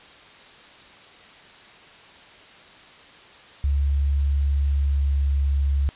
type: tone with pitch glide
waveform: sine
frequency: 70.3 to 69.73 Hz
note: C#2 to C#2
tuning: +25 to +11 cents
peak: -18 dBFS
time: 3.64-5.89 s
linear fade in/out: 0 ms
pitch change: -14 cents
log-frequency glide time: 4.7-5.18 s
effects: white hiss -47 dBFS RMS until 5.95 s + resampled to 8000 Hz